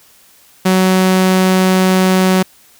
sawtooth tone, 186.7 Hz, F#3, 16 cents sharp, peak -5 dBFS, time 0.65-2.43 s, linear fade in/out 10 ms, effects white hiss -47 dBFS RMS until 2.79 s

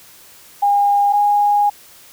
sine tone pair in turn, 811 / 822.3 Hz, G#5 / G#5, -41 / -17 cents, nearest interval unison, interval 24 cents, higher second, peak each -11 dBFS, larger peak neither, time 0.62-1.13 / 1.13-1.7 s, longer second, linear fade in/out 10 ms, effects white hiss -44 dBFS RMS until 2.12 s

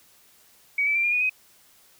sine tone with pitch steps, 2262 / 2311 / 2361 / 2412 / 2464 / 2517 Hz, C#7 / D7 / D7 / D7 / D#7 / D#7, +34 / -28 / +9 / +46 / -17 / +19 cents, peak -20 dBFS, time 0.78-1.296 s, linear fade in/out 5 ms, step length 86 ms, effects white hiss -57 dBFS RMS until 1.99 s

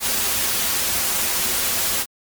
white noise with comb filter, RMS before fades -21 dBFS, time 0-2.06 s, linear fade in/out 50 ms, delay 6.7 ms, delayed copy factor -0.55, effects MP3 96 kbps

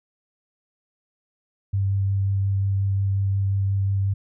sine tone with vibrato, 98.1 Hz, G2, 2 cents sharp, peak -19 dBFS, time 1.73-4.14 s, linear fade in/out 10 ms, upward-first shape sine, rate 5.6 Hz, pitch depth 10 cents each way, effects none

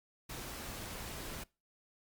pink noise, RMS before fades -44 dBFS, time 0.29-1.44 s, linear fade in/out 10 ms, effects noise-tail reverb RT60 0.3 s tail -24 dB re dry + Opus 48 kbps

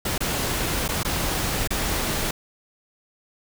pink noise with dropouts, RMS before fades -25 dBFS, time 0.05-2.31 s, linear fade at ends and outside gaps 5 ms, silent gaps 0.18-0.205 / 0.88-0.888 / 1.032-1.048 / 1.675-1.705 s, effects none

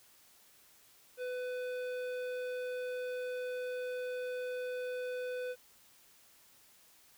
sine tone with hard clipping, 500 Hz, B4, 21 cents sharp, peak -38 dBFS, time 1.17-5.56 s, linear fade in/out 50 ms, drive 12 dB, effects white hiss -63 dBFS RMS until 7.17 s

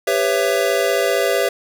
square chord, C# half-diminished seventh, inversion second, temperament just, 399.1 / 498.9 / 554.4 / 665.2 Hz, G4 / B4 / C#5 / E5, +31 / +17 / 0 / +16 cents, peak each -22 dBFS, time 0.07-1.49 s, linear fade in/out 5 ms, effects none

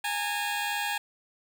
15% pulse tone pair together, 825.4 / 908 Hz, G#5 / A#5, -11 / -46 cents, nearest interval major second, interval 165 cents, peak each -23 / -28 dBFS, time 0.04-0.98 s, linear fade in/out 5 ms, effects none

